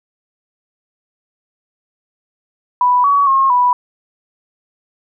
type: tone with pitch steps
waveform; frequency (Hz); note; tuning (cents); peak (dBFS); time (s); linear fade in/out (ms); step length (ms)
sine; 988 / 1130 / 1078 / 985; B5 / C#6 / C#6 / B5; 0 / +33 / -49 / -5; -9; 2.81-3.73; 2; 230
effects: none